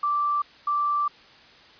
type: tone pair in turn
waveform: sine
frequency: 1171 / 1171 Hz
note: D6 / D6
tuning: -5 / -5 cents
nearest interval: unison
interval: 0 cents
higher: neither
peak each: -21 dBFS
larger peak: neither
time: 0.03-0.42 / 0.67-1.08 s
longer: second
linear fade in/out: 5 ms
effects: white hiss -51 dBFS RMS until 1.79 s + resampled to 11025 Hz